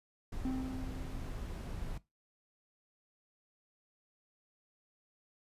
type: noise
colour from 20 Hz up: brown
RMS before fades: -41 dBFS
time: 0.32-1.98 s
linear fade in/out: 5 ms
type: tone with exponential decay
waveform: triangle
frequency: 260 Hz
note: C4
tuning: 11 cents flat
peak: -30 dBFS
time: 0.45-1.79 s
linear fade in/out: 1 ms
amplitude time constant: 290 ms
effects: noise-tail reverb RT60 0.2 s tail -19 dB re dry + resampled to 32000 Hz